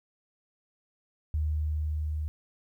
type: tone with level ramp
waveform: sine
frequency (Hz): 76.5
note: D#2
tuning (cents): -29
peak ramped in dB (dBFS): -25 to -29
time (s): 1.34-2.28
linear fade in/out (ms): 0
effects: 11-bit